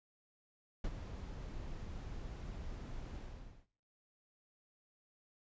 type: noise with ADSR envelope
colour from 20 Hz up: brown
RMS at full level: -37 dBFS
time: 0.84-3.67 s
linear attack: 5 ms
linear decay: 51 ms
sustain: -8 dB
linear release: 520 ms
effects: noise-tail reverb RT60 0.6 s tail -22 dB re dry + resampled to 16000 Hz